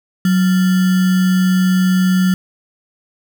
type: tone with sample-and-hold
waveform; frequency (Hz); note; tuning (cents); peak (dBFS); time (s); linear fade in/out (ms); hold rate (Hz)
sine; 185; F#3; 0; -10; 0.25-2.34; 2; 1575
effects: none